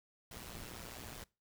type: noise with amplitude modulation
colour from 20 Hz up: pink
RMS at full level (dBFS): -45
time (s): 0.31-1.24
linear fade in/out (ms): 5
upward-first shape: sine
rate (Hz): 120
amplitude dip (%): 80
effects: noise-tail reverb RT60 0.3 s tail -23 dB re dry